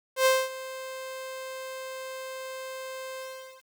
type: tone with ADSR envelope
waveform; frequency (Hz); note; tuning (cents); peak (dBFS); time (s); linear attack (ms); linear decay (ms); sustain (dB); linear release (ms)
sawtooth; 523.3; C5; 0; -14; 0.16-3.65; 96; 230; -18; 450
effects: 9-bit